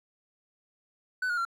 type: tone with pitch steps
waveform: triangle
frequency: 1500 / 1433.9 / 1370.7 Hz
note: F#6 / F6 / F6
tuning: +23 / +45 / -33 cents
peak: -25 dBFS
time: 1.22-1.451 s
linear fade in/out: 5 ms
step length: 77 ms
effects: none